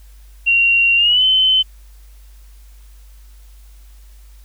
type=tone with pitch glide; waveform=sine; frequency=2755 to 3057 Hz; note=F7 to G7; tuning=-24 to -44 cents; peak=-10 dBFS; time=0.46-1.63 s; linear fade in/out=20 ms; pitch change=+180 cents; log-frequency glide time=0.96-1.24 s; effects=added 50 Hz sine -39 dBFS peak until 4.44 s + white hiss -54 dBFS RMS until 4.44 s